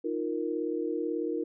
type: chord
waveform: sine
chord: Eb suspended second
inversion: none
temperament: equal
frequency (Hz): 311.1 / 349.2 / 466.2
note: Eb4 / F4 / Bb4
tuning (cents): 0 / 0 / 0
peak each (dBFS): -33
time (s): 0.04-1.44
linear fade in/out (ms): 10
effects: none